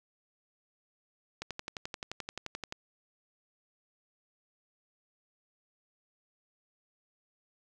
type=click train; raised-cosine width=0.2 ms; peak=-20 dBFS; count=16; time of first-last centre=1.42-2.724 s; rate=11.5 Hz; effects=none